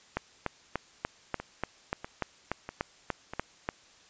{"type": "two click trains", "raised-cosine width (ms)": 0.5, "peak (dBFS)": [-22, -14], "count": [4, 13], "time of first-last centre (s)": [[1.4, 3.335], [0.17, 3.689]], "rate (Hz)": [1.55, 3.41], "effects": ["white hiss -58 dBFS RMS until 4.09 s", "resampled to 16000 Hz"]}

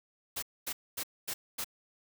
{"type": "noise bursts", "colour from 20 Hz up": "white", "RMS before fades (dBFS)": -36, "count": 5, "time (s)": [0.36, 1.645], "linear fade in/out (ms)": 10, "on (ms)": 65, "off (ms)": 240, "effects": []}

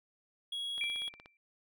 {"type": "tone", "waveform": "triangle", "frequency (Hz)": 3322, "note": "G#7", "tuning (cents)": 0, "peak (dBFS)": -34, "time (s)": [0.52, 1.09], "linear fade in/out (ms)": 5}
{"type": "click train", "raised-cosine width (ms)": 0.3, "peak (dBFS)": -34, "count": 9, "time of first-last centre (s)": [0.78, 1.259], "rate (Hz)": 16.7}
{"type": "tone with exponential decay", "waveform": "sine", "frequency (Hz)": 2349, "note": "D7", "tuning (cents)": 0, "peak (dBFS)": -31, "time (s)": [0.81, 1.37], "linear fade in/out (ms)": 1, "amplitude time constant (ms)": 120}
{"effects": []}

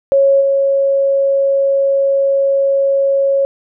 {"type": "tone with level steps", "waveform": "sine", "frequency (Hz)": 550, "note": "C#5", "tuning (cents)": -14, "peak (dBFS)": [-7, -10], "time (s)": [0.12, 3.45], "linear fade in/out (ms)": 0, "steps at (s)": 0.4, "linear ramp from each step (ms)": 20, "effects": []}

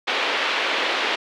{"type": "band-pass noise", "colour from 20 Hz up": "white", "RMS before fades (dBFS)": -23, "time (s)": [0.07, 1.16], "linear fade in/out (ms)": 10, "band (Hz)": [320, 3400], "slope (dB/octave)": 24, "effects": []}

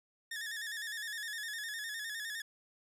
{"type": "tone with vibrato", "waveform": "sawtooth", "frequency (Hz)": 1760, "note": "A6", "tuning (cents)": 0, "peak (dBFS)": -35, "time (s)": [0.31, 2.42], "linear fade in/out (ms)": 5, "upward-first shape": "square", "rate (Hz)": 9.8, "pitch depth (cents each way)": 64, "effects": ["resampled to 32000 Hz"]}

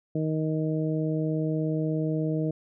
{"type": "harmonic tone", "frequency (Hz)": 156.6, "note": "D#3", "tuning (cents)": 11, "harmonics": [1, 2, 3, 4], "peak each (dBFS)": [-27, -29, -33, -36], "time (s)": [0.15, 2.51], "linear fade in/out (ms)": 5, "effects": []}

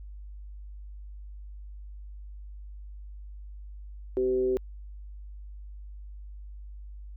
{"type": "tone with frequency modulation", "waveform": "sine", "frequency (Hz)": 383.2, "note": "G4", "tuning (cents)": -39, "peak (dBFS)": -23, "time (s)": [4.17, 4.57], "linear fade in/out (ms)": 0, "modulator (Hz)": 126, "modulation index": 0.44, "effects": ["added 50 Hz sine -40 dBFS peak until 7.16 s"]}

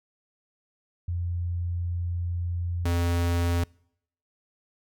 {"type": "tone pair in turn", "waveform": ["sine", "square"], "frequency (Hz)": [87, 86.1], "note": ["F2", "F2"], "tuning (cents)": [-6, -24], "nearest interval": "unison", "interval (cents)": 18, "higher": "first", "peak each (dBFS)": [-26, -23], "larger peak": "second", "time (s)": [[1.08, 2.85], [2.85, 3.64]], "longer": "first", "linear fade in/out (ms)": 5, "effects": ["noise-tail reverb RT60 0.7 s tail -26 dB re dry"]}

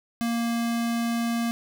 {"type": "tone with notch filter", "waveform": "square", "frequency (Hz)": 233.1, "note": "A#3", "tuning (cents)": 0, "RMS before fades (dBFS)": -26, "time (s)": [0.21, 1.51], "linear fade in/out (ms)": 0, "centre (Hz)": 470, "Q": 1.8, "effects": []}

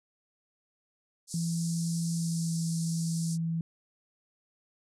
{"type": "band-pass noise", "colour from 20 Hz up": "white", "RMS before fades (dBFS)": -42, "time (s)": [1.27, 3.38], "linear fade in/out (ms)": 50, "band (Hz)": [4600, 9900], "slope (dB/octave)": 48}
{"type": "tone with pitch glide", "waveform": "sine", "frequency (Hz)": [167.1, 164.89], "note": ["E3", "E3"], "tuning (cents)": [24, 1], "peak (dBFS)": -28, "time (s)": [1.34, 3.61], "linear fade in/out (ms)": 2, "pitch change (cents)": -23, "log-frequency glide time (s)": [2.15, 2.54]}
{"effects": []}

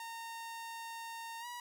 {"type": "tone with pitch glide", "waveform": "sawtooth", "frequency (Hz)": [918, 969.2], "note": ["A#5", "B5"], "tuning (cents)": [-27, -33], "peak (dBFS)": -39, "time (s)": [0, 1.6], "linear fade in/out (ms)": 2, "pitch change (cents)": 94, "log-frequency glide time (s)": [1.4, 1.46], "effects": []}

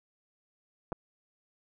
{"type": "clicks", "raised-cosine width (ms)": 1, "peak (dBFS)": [-22, -21], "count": 2, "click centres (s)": [0.921, 0.927], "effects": []}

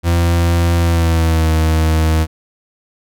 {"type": "tone with pitch glide", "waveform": "40% pulse", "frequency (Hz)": [85.3, 79.59], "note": ["F2", "D#2"], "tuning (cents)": [-40, 40], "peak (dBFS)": -10, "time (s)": [0.03, 2.27], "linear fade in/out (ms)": 50, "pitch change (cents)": -120, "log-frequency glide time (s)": [0.78, 1.51], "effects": []}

